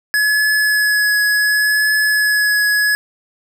square tone with vibrato, 1696 Hz, G#6, 36 cents sharp, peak -13 dBFS, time 0.14-2.95 s, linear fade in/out 0 ms, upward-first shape triangle, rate 0.69 Hz, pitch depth 16 cents each way, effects none

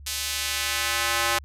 square tone with high-pass filter sweep, 116.54 Hz, A#2, in tune, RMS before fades -26 dBFS, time 0.06-1.39 s, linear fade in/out 10 ms, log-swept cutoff 4200 to 970 Hz, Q 0.79, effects added 71 Hz sine -41 dBFS peak until 1.44 s + resampled to 32000 Hz

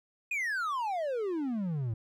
triangle exponential sweep, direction down, 2528 to 106.3 Hz, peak -28 dBFS, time 0.31-1.94 s, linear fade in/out 5 ms, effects none

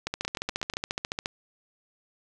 two click trains, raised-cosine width 0.2 ms, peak -12 / -16 dBFS, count 18 / 5, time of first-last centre 0.07-1.259 / 0.25-0.737 s, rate 14.3 / 8.21 Hz, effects none

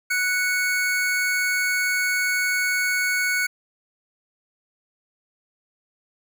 square tone pair together, 1479.7 / 2217 Hz, F#6 / C#7, 0 / 0 cents, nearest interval perfect fifth, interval 700 cents, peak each -24 dBFS, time 0.1-3.47 s, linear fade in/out 10 ms, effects none

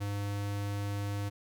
square tone, 101.4 Hz, G#2, 41 cents flat, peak -33 dBFS, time 0-1.3 s, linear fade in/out 20 ms, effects none

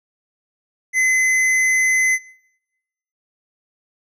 sine tone with tanh clipping, 2040 Hz, C7, 44 cents flat, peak -15 dBFS, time 0.93-2.19 s, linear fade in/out 50 ms, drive 18 dB, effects noise-tail reverb RT60 1.0 s tail -24 dB re dry + low-pass 11000 Hz 12 dB/octave

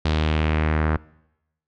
sawtooth tone with low-pass filter sweep, 77.7 Hz, D#2, 2 cents flat, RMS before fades -21 dBFS, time 0.05-0.97 s, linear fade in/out 5 ms, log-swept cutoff 4100 to 1500 Hz, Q 2, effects noise-tail reverb RT60 0.9 s tail -23 dB re dry

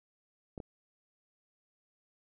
clicks, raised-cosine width 2 ms, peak -28 dBFS, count 2, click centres 0.578 / 0.602 s, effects none

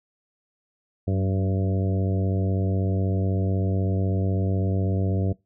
harmonic tone with a mistuned harmonic, 96.1 Hz, G2, 34 cents flat, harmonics 1 / 2 / 3 / 4 / 5 / 6 / 7, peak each -22 / -28 / -32 / -34 / -36 / -38 / -39 dBFS, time 1.07-5.33 s, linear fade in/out 10 ms, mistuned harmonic 2, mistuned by -37 cents, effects noise-tail reverb RT60 0.2 s tail -21 dB re dry

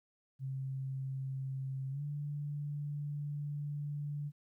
sine tone with pitch glide, 133.8 to 145.91 Hz, C3 to D3, +39 to -11 cents, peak -36 dBFS, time 0.39-4.32 s, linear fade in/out 50 ms, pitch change +150 cents, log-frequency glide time 1.9-2.02 s, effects 13-bit

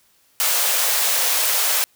white high-pass noise, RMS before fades -19 dBFS, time 0.4-1.84 s, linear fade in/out 0 ms, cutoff 460 Hz, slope 48 dB/octave, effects white hiss -59 dBFS RMS until 1.95 s

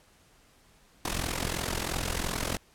pink noise with amplitude modulation, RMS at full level -28 dBFS, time 1.05-2.57 s, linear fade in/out 2 ms, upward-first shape sine, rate 42.9 Hz, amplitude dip 80%, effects pink hiss -61 dBFS RMS until 2.74 s + low-pass 12000 Hz 12 dB/octave

